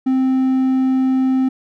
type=tone; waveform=triangle; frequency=261.4 Hz; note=C4; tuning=1 cent flat; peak=-11 dBFS; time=0.06-1.49 s; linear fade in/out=10 ms; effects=none